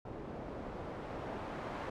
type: noise with low-pass filter sweep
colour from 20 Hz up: white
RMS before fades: -43 dBFS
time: 0.05-1.9 s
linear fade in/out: 5 ms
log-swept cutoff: 480 to 1000 Hz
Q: 0.75
effects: none